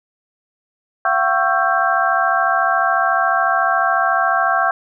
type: tone cluster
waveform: sine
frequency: 684 / 758 / 1108 / 1334 / 1583 Hz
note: F5 / F#5 / C#6 / E6 / G6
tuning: -36 / +42 / -1 / +20 / +17 cents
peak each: -20 dBFS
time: 1.05-4.71 s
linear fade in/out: 2 ms
effects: none